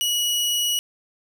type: tone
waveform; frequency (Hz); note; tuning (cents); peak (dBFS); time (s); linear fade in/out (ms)
sawtooth; 2918; F#7; -25; -17; 0.01-0.79; 0
effects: none